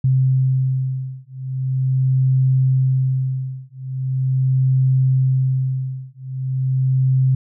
sine beating tone pair, 130.81 / 131.22 Hz, C3 / C3, 0 / +5 cents, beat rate 0.41 Hz, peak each -18 dBFS, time 0.04-7.35 s, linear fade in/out 5 ms, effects none

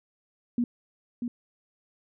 sine tone with echo, 240.4 Hz, B3, 46 cents flat, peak -22 dBFS, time 0.58-0.64 s, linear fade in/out 2 ms, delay 640 ms, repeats 1, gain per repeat -6 dB, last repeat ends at 1.28 s, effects none

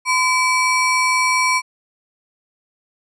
square ring-modulated tone, 1661.2 Hz, G#6, in tune, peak -12 dBFS, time 0.05-1.62 s, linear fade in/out 50 ms, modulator 641 Hz, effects resampled to 24000 Hz

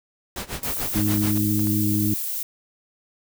pink noise with tremolo, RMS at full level -29 dBFS, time 0.36-1.38 s, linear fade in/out 2 ms, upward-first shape sine, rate 6.9 Hz, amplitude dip 90%
violet noise, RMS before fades -28 dBFS, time 0.63-2.43 s, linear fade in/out 2 ms
clicks, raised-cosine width 0.5 ms, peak -24 dBFS, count 7, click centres 0.77 / 0.844 / 0.974 / 1.139 / 1.174 / 1.594 / 1.671 s
harmonic tone, 103.83 Hz, G#2, in tune, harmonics 1 / 2 / 3, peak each -24 / -24 / -24 dBFS, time 0.95-2.14 s, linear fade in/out 5 ms
effects none

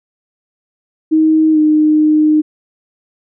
sine tone with pitch glide, 314.8 to 306.5 Hz, D#4 to D#4, +20 to -26 cents, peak -7 dBFS, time 1.11-2.42 s, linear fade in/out 20 ms, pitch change -46 cents, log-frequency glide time 1.52-1.58 s, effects none

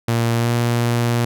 sawtooth tone with pitch glide, 116.54 to 118.85 Hz, A#2 to A#2, 0 to +34 cents, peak -12 dBFS, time 0.08-1.25 s, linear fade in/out 5 ms, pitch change +34 cents, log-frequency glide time 0.35-0.51 s, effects none

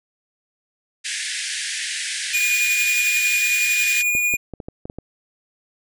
pink band-pass noise, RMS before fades -27 dBFS, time 1.04-4.03 s, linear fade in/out 20 ms, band 1600 to 10000 Hz, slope 96 dB/octave
square tone with tremolo, 2442 Hz, D#7, 33 cents flat, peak -17 dBFS, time 2.33-4.37 s, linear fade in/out 20 ms, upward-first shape sine, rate 11 Hz, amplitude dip 25%
clicks, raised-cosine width 2 ms, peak -19 dBFS, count 8, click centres 4.151 / 4.339 / 4.537 / 4.602 / 4.685 / 4.855 / 4.899 / 4.986 s
effects none

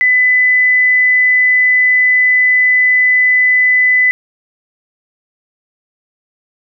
sine tone, 2003 Hz, B6, 24 cents sharp, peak -7 dBFS, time 0.01-4.11 s, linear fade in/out 0 ms, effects none

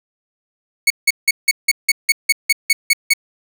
sawtooth tone bursts, 2217 Hz, C#7, in tune, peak -6 dBFS, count 12, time 0.87-3.136 s, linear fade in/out 5 ms, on 33 ms, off 170 ms, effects none

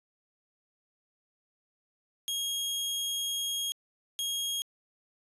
sawtooth tone bursts at uneven times, 3270 Hz, G#7, 28 cents flat, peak -27 dBFS, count 2, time 2.28-3.72 / 4.19-4.62 s, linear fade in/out 0 ms, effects resampled to 32000 Hz

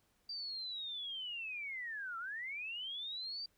sine linear two-way sweep, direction down then up, 4704 to 1321 to 4704 Hz, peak -40 dBFS, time 0.29-3.46 s, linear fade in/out 5 ms, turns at 2.18 s, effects pink hiss -75 dBFS RMS until 3.57 s

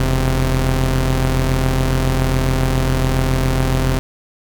sawtooth tone pair together, 41.2 / 130.81 Hz, E1 / C3, 0 / 0 cents, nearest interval octave + minor sixth, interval 2000 cents, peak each -13 dBFS, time 0-3.99 s, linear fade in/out 0 ms, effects none

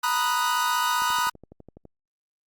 45% pulse chord, B major seventh, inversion third, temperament equal, 932.3 / 987.8 / 1244.5 / 1480 Hz, A#5 / B5 / D#6 / F#6, 0 / 0 / 0 / 0 cents, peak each -30 / -26 / -27 / -29 dBFS, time 0.03-1.3 s, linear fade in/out 10 ms
click train, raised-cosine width 2 ms, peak -31 dBFS, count 11, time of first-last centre 1.02-1.853 s, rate 12 Hz
effects Opus 48 kbps

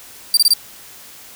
sawtooth tone bursts, 4699 Hz, D8, in tune, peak -6 dBFS, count 4, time 0.34-0.536 s, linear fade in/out 2 ms, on 31 ms, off 24 ms, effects white hiss -40 dBFS RMS until 1.35 s

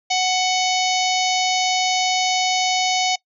harmonic tone with a mistuned harmonic, 741 Hz, F#5, 2 cents sharp, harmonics 1 / 3 / 4 / 5 / 6 / 7 / 8 / 9, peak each -20 / -25 / -26 / -27 / -28 / -28 / -29 / -30 dBFS, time 0.1-3.16 s, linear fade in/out 10 ms, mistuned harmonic 4, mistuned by +19 cents, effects noise-tail reverb RT60 0.1 s tail -23 dB re dry

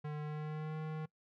square tone with pitch glide, 150.3 to 156.05 Hz, D3 to D#3, +40 to +5 cents, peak -39 dBFS, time 0.04-1.06 s, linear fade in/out 10 ms, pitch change +65 cents, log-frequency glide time 0.21-0.77 s, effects noise-tail reverb RT60 0.1 s tail -22 dB re dry + low-pass 2000 Hz 12 dB/octave

